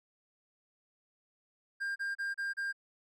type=tone bursts; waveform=triangle; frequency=1600 Hz; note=G6; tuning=35 cents sharp; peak=-31 dBFS; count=5; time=1.8-2.728 s; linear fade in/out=20 ms; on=160 ms; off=32 ms; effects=none

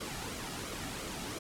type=noise with flanger; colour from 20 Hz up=pink; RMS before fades=-40 dBFS; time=0-1.39 s; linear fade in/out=10 ms; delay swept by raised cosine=1.1 to 1.98 ms; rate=2.9 Hz; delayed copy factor=-0.5; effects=low-pass 11000 Hz 12 dB/octave

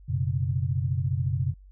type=chord; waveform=sine; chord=F# suspended fourth; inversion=none; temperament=equal with one note detuned; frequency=92.5 / 123.47 / 137.71 Hz; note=F#2 / B2 / C#3; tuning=0 / 0 / -11 cents; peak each=-28 dBFS; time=0.08-1.54 s; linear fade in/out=20 ms; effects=added 48 Hz sine -47 dBFS peak until 1.71 s

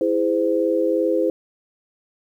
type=chord; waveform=sine; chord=E augmented; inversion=none; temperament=just; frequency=329.6 / 412 / 515 Hz; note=E4 / G#4 / B#4; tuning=0 / -14 / -28 cents; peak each=-21 / -23 / -20 dBFS; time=0.01-1.3 s; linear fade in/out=2 ms; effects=9-bit

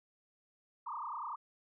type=tone with frequency modulation; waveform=sine; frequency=1069 Hz; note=C6; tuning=37 cents sharp; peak=-38 dBFS; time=0.86-1.36 s; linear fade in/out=10 ms; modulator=30.2 Hz; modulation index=5.5; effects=none

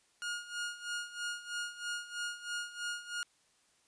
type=tone with tremolo; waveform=sawtooth; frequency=1429 Hz; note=F6; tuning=39 cents sharp; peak=-31 dBFS; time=0.22-3.23 s; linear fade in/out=0 ms; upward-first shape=sine; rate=3.1 Hz; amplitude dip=80%; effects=white hiss -70 dBFS RMS until 3.87 s + resampled to 22050 Hz

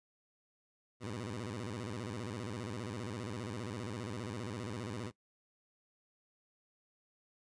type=tone with vibrato; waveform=15% pulse; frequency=110.8 Hz; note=A2; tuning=13 cents sharp; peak=-33 dBFS; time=1-5.12 s; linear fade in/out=50 ms; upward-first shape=square; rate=15 Hz; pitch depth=180 cents each way; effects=noise-tail reverb RT60 0.1 s tail -20 dB re dry + resampled to 22050 Hz

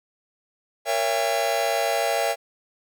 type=chord; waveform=45% pulse; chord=A# diminished seventh; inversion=none; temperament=just; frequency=466.2 / 559.4 / 671.3 / 805.5 Hz; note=A#4 / C#5 / E5 / G5; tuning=0 / +16 / +31 / +47 cents; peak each=-30 / -27 / -25 / -27 dBFS; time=0.85-2.36 s; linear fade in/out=50 ms; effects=none

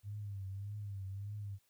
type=tone with vibrato; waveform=sine; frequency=100 Hz; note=G2; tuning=35 cents sharp; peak=-40 dBFS; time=0.03-1.59 s; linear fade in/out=50 ms; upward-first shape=triangle; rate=1.7 Hz; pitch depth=90 cents each way; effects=white hiss -75 dBFS RMS until 1.69 s

